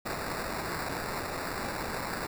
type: noise with sample-and-hold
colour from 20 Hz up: blue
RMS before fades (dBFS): -35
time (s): 0.05-2.27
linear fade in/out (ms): 10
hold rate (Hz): 3150
effects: none